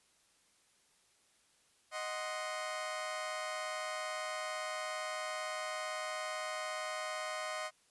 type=chord; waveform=20% pulse; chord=C diminished; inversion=first; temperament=equal; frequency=622.3 / 740 / 1046.5 Hz; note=Eb5 / Gb5 / C6; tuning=0 / 0 / 0 cents; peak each=-35 / -40 / -39 dBFS; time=1.91-7.71 s; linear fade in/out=50 ms; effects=white hiss -70 dBFS RMS until 7.9 s + resampled to 24000 Hz